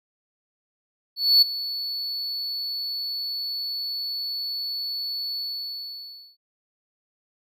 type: tone with ADSR envelope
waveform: triangle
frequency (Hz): 4435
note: C#8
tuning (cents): 0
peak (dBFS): -10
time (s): 1.16-6.37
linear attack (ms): 260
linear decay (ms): 10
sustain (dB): -16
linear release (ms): 1000
effects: none